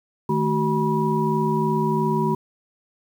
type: tone cluster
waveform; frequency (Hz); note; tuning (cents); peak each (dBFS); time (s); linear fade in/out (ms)
sine; 154.9 / 218 / 377.3 / 969; D#3 / A3 / F#4 / B5; -7 / -16 / +34 / -33; -24; 0.29-2.35; 5
effects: 8-bit